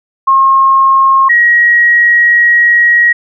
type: tone pair in turn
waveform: sine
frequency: 1076 / 1898.5 Hz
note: C6 / A#6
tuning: +48 / +31 cents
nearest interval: minor seventh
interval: 983 cents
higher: second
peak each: -4 dBFS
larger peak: neither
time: 0.27-1.29 / 1.29-3.13 s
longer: second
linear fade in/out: 10 ms
effects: none